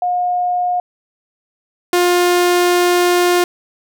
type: tone pair in turn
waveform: sine / sawtooth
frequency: 717 / 354.2 Hz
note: F5 / F4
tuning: +45 / +24 cents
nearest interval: octave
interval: 1221 cents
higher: first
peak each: -14 / -7 dBFS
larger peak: second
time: 0.02-0.8 / 1.93-3.44 s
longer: second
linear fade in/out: 2 ms
effects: none